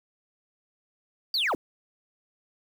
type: linear sweep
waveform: sine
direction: down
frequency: 4764 to 199.7 Hz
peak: -21 dBFS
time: 1.34-1.55 s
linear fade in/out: 2 ms
effects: tanh soft clip ceiling -22 dBFS + 8-bit